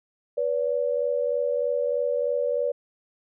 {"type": "tone pair together", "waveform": "sine", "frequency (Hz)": [490, 573.2], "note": ["B4", "D5"], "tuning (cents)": [-14, -42], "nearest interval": "minor third", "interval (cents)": 272, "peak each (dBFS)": -25, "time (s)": [0.37, 2.72], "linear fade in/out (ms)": 10, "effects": []}